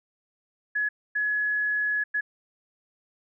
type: tone bursts at uneven times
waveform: sine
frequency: 1692 Hz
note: G#6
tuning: 32 cents sharp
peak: -23 dBFS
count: 3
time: 0.75-0.89 / 1.15-2.04 / 2.14-2.21 s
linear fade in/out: 10 ms
effects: none